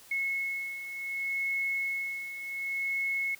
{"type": "beating tone pair", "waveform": "sine", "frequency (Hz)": [2184, 2184.67], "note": ["C#7", "C#7"], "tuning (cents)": [-26, -26], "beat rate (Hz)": 0.67, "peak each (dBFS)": [-37, -31], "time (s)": [0.11, 3.35], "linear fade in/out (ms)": 5, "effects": ["white hiss -54 dBFS RMS until 3.39 s"]}